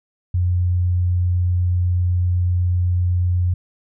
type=tone; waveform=sine; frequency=89.2 Hz; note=F2; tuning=37 cents sharp; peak=-15 dBFS; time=0.34-3.54 s; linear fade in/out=5 ms; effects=none